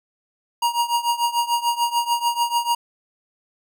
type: tone with tremolo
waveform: square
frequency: 946 Hz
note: A#5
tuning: 25 cents sharp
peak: -16 dBFS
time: 0.62-2.75 s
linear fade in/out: 5 ms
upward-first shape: triangle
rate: 6.8 Hz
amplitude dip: 90%
effects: none